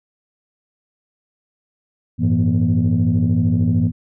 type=tone cluster; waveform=sine; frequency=96.7 / 109.9 / 167.3 / 240.7 Hz; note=G2 / A2 / E3 / B3; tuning=-23 / -2 / +26 / -44 cents; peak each=-18 dBFS; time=2.18-3.92 s; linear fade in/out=50 ms; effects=tanh soft clip ceiling -8 dBFS